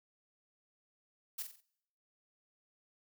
blue noise with echo, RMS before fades -39 dBFS, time 1.38-1.43 s, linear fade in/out 10 ms, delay 45 ms, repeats 4, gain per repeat -7 dB, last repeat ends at 1.61 s, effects noise-tail reverb RT60 0.8 s tail -25 dB re dry

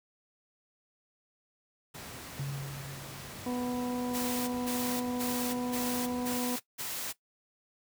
pink noise, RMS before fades -44 dBFS, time 1.94-6.38 s, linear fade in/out 10 ms
sine tone with exponential decay, 138.59 Hz, C#3, in tune, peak -31 dBFS, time 2.39-4.37 s, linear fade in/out 5 ms, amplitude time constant 430 ms
harmonic tone, 246.9 Hz, B3, in tune, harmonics 1 / 2 / 3 / 4, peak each -32 / -38 / -42 / -44 dBFS, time 3.46-6.56 s, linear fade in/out 5 ms
white noise bursts, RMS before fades -37 dBFS, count 6, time 4.13-7.13 s, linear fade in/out 20 ms, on 350 ms, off 180 ms
effects noise-tail reverb RT60 0.1 s tail -17 dB re dry + high-pass 80 Hz 12 dB/octave

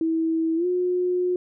sine tone with pitch glide, 324.8 to 360.4 Hz, E4 to F#4, -26 to -45 cents, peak -20 dBFS, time 0.01-1.36 s, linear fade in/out 2 ms, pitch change +181 cents, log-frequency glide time 0.56-0.66 s, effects none

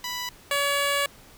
10% pulse tone pair in turn, 987.8 / 566.7 Hz, B5 / C#5, 0 / +38 cents, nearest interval minor seventh, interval 962 cents, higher first, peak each -21 / -14 dBFS, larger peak second, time 0.04-0.29 / 0.51-1.06 s, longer second, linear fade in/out 2 ms, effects pink hiss -51 dBFS RMS until 1.37 s

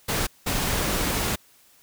pink noise bursts at uneven times, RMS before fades -25 dBFS, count 2, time 0.08-0.27 / 0.46-1.36 s, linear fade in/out 10 ms, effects white hiss -57 dBFS RMS until 1.82 s

